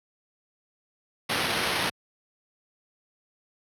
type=noise with sample-and-hold; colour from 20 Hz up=violet; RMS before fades=-27 dBFS; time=1.29-1.9 s; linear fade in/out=10 ms; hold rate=7350 Hz; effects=high-pass 80 Hz 12 dB/octave + low-pass 12000 Hz 12 dB/octave